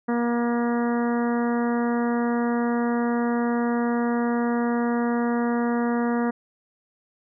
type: harmonic tone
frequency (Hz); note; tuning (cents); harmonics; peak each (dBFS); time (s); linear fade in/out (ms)
237.6; A#3; +33; 1 / 2 / 3 / 4 / 5 / 6 / 7 / 8; -22 / -28 / -32 / -34 / -36 / -38 / -39 / -40; 0.08-6.31; 10
effects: none